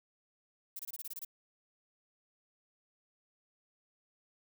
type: noise bursts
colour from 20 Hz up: violet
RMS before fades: -42 dBFS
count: 9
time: 0.76-1.249 s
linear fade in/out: 5 ms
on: 33 ms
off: 24 ms
effects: none